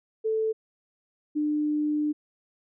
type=tone pair in turn; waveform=sine; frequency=440 / 299.7 Hz; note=A4 / D4; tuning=0 / +35 cents; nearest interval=perfect fifth; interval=665 cents; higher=first; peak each=-23 dBFS; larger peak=neither; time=0.24-0.53 / 1.35-2.13 s; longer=second; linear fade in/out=20 ms; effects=none